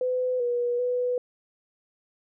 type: tone with pitch steps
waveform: sine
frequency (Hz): 505 / 483.3 / 494.6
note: B4 / B4 / B4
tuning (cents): +39 / -38 / +3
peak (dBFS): -23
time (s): 0.01-1.18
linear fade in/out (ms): 2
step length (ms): 390
effects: none